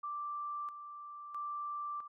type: tone with tremolo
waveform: sine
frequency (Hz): 1174.7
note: D6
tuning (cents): 0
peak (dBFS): -37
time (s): 0.03-2.08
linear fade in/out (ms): 10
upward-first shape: square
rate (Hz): 0.76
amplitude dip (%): 60
effects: none